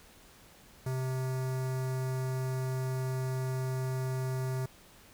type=tone with notch filter; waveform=square; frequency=130 Hz; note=C3; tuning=11 cents flat; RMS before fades=-33 dBFS; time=0.86-4.66 s; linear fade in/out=5 ms; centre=3100 Hz; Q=0.87; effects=pink hiss -57 dBFS RMS until 5.13 s